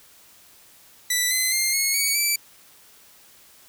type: tone with pitch steps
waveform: 10% pulse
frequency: 1975.5 / 2040 / 2108 / 2177 / 2248 / 2322 Hz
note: B6 / C7 / C7 / C#7 / C#7 / D7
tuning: 0 / -44 / +12 / -32 / +24 / -20 cents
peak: -11 dBFS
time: 1.1-2.36 s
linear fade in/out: 5 ms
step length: 210 ms
effects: white hiss -52 dBFS RMS until 3.68 s